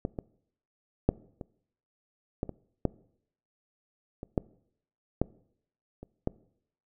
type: clicks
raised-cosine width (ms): 2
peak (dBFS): -16 / -20 / -7 / -25 / -16 / -23 / -11 / -25 / -12 / -11 / -29 / -14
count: 12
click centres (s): 0.051 / 0.188 / 1.09 / 1.412 / 2.431 / 2.493 / 2.853 / 4.231 / 4.378 / 5.216 / 6.03 / 6.274
effects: noise-tail reverb RT60 0.7 s tail -22 dB re dry